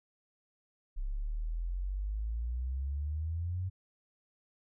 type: exponential sweep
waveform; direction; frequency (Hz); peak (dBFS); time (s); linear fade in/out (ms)
sine; up; 32.95 to 94.6; -32; 0.96-3.7; 20
effects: none